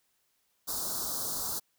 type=band-stop noise; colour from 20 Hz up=white; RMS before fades=-34 dBFS; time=0.67-1.6 s; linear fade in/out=20 ms; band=1400 to 4000 Hz; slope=48 dB/octave; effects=white hiss -74 dBFS RMS until 1.78 s